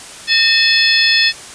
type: harmonic tone with a mistuned harmonic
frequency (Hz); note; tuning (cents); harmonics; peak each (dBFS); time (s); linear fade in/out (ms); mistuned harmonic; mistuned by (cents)
861; A5; -38; 2 / 3 / 4 / 5 / 6; -16 / -16 / -16 / -16 / -16; 0.27-1.33; 50; 2; +100
effects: white hiss -33 dBFS RMS until 1.54 s + resampled to 22050 Hz